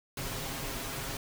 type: noise with comb filter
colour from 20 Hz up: pink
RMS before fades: -37 dBFS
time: 0.17-1.17 s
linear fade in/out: 2 ms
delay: 7.4 ms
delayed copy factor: +0.65
effects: none